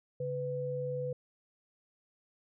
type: tone pair together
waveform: sine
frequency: 140 / 498.9 Hz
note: C#3 / B4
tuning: +18 / +17 cents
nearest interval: octave + minor seventh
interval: 2199 cents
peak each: -38 / -34 dBFS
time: 0.2-1.13 s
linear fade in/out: 5 ms
effects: none